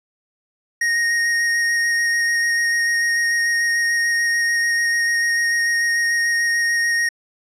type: tone with vibrato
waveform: square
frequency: 1864.7 Hz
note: A#6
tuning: in tune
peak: -17 dBFS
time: 0.81-7.09 s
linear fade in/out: 5 ms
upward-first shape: square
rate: 6.8 Hz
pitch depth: 8 cents each way
effects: low-pass 9000 Hz 12 dB/octave